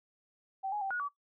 sine tone with pitch steps, 773 / 834 / 778 / 1452 / 1144 Hz, G5 / G#5 / G5 / F#6 / D6, -24 / +7 / -13 / -33 / -46 cents, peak -32 dBFS, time 0.63-1.09 s, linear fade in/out 20 ms, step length 92 ms, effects noise-tail reverb RT60 0.1 s tail -18 dB re dry

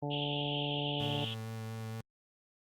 harmonic tone, 144.9 Hz, D3, 23 cents flat, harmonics 1 / 2 / 3 / 4 / 5 / 6, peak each -37 / -40 / -42 / -43 / -44 / -45 dBFS, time 0.02-1.25 s, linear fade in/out 10 ms
pink band-pass noise, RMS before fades -40 dBFS, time 0.1-1.35 s, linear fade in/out 20 ms, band 2800 to 3400 Hz, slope 96 dB/octave
35% pulse tone with vibrato, 111.7 Hz, A2, 27 cents sharp, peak -37 dBFS, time 1-2.01 s, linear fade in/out 5 ms, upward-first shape sine, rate 4.3 Hz, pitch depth 11 cents each way
effects Opus 32 kbps

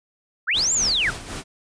sine linear two-way sweep, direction up then down, 1214 to 7459 to 1214 Hz, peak -18 dBFS, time 0.47-1.11 s, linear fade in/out 20 ms, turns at 0.73 s
pink noise with tremolo, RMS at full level -31 dBFS, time 0.53-1.44 s, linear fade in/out 50 ms, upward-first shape sine, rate 3.9 Hz, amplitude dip 60%
effects resampled to 22050 Hz

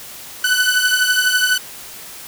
sawtooth beating tone pair, 1491 / 1503 Hz, F#6 / F#6, +13 / +27 cents, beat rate 12 Hz, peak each -13 dBFS, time 0.44-1.58 s, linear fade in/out 5 ms, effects white hiss -35 dBFS RMS until 2.27 s

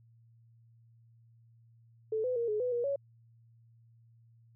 sine tone with pitch steps, 438 / 504 / 468.4 / 423.9 / 497.7 / 478 / 559 Hz, A4 / B4 / A#4 / G#4 / B4 / A#4 / C#5, -8 / +35 / +8 / +35 / +13 / +43 / +14 cents, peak -29 dBFS, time 2.12-2.96 s, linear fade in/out 5 ms, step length 120 ms, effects added 115 Hz sine -59 dBFS peak until 4.55 s

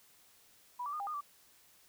sine tone with pitch steps, 981 / 1157 / 1222 / 803 / 1223 / 1161 Hz, B5 / D6 / D#6 / G5 / D#6 / D6, -12 / -26 / -32 / +41 / -30 / -20 cents, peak -36 dBFS, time 0.79-1.21 s, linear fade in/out 10 ms, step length 70 ms, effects white hiss -64 dBFS RMS until 1.88 s

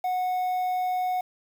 triangle tone with quantisation, 734 Hz, F#5, 14 cents flat, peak -22 dBFS, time 0.04-1.21 s, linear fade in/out 5 ms, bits 8, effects none

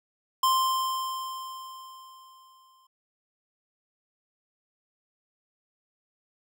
square tone with exponential decay, 1046.5 Hz, C6, in tune, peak -20 dBFS, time 0.43-2.87 s, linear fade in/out 5 ms, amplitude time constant 530 ms, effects none

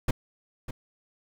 brown noise with echo, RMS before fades -23 dBFS, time 0.08-0.11 s, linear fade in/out 5 ms, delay 600 ms, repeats 1, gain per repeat -12 dB, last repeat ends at 0.71 s, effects none

